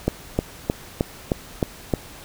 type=click train; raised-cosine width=2 ms; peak=-5 dBFS; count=7; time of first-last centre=0.08-1.938 s; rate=3.23 Hz; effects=pink hiss -42 dBFS RMS until 2.24 s